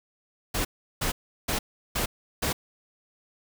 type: noise bursts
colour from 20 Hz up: pink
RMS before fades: -27 dBFS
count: 5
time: 0.54-2.53 s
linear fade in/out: 10 ms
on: 110 ms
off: 360 ms
effects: none